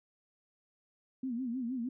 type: tone with vibrato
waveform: sine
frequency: 246.9 Hz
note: B3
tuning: in tune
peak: -33 dBFS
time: 1.23-1.89 s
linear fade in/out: 5 ms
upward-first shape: sine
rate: 6.4 Hz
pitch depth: 130 cents each way
effects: none